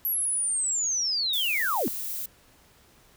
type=linear sweep; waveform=sine; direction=down; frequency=11840 to 182.1 Hz; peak=-24 dBFS; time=0.05-1.88 s; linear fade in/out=0 ms
type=noise; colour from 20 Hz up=violet; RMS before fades=-33 dBFS; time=1.33-2.26 s; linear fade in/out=5 ms
effects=pink hiss -58 dBFS RMS until 3.16 s